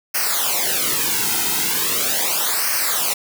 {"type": "noise with flanger", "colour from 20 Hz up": "white", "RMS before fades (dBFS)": -20, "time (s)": [0.14, 3.14], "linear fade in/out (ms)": 10, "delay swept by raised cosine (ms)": [0.27, 1.77], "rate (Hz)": 0.39, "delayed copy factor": -0.85, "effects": []}